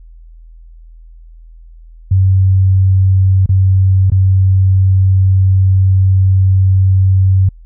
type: tone with dropouts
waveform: sine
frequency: 95 Hz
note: F#2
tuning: 46 cents sharp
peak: -6 dBFS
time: 2.11-7.49 s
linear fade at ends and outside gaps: 5 ms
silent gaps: 3.461-3.491 / 4.101-4.118 s
effects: added 41 Hz sine -34 dBFS peak until 7.65 s